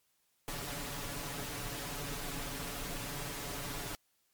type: noise with comb filter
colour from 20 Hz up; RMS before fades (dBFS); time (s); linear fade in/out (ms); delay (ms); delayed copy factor
pink; -40; 0.48-3.95; 0; 7; +0.9
effects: white hiss -75 dBFS RMS until 4.33 s + MP3 96 kbps